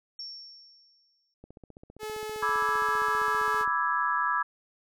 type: tone with exponential decay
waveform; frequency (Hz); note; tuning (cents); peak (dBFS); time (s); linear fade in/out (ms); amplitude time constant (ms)
sine; 5470; F8; -37; -35; 0.19-1.34; 2; 250
type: click train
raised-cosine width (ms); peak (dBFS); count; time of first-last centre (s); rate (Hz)
2; -34; 35; 1.44-3.677; 15.2
type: tone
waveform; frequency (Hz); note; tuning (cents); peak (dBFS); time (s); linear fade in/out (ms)
sawtooth; 430; A4; -40; -30; 1.99-3.66; 50
type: chord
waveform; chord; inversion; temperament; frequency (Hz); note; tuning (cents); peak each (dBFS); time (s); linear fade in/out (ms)
sine; E dominant seventh; second; equal; 987.8 / 1174.7 / 1318.5 / 1661.2; B5 / D6 / E6 / G#6; 0 / 0 / 0 / 0; -30; 2.42-4.43; 10
effects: none